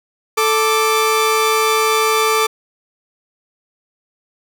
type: tone pair together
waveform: sawtooth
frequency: 440 / 1174.7 Hz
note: A4 / D6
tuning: 0 / 0 cents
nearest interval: octave + perfect fourth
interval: 1700 cents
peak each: -12 dBFS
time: 0.37-2.47 s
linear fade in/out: 10 ms
effects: none